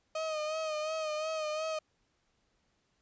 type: tone with vibrato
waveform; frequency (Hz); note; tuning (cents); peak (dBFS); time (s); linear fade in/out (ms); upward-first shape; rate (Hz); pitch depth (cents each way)
35% pulse; 623; D#5; +2; -31; 0.15-1.79; 5; sine; 2.8; 44
effects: pink hiss -75 dBFS RMS until 3.01 s + resampled to 16000 Hz